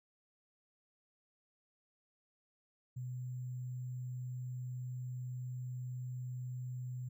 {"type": "tone with sample-and-hold", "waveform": "sine", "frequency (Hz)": 125.9, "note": "B2", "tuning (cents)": 34, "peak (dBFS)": -39, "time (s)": [2.96, 7.09], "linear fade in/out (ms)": 10, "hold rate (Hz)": 7350, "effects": []}